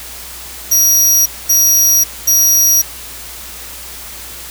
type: tone bursts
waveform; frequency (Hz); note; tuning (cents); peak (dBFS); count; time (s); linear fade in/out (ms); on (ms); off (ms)
sawtooth; 5750; F8; +50; -5; 3; 0.71-2.82; 10; 550; 230
effects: added 60 Hz sine -38 dBFS peak until 4.5 s + white hiss -30 dBFS RMS until 4.5 s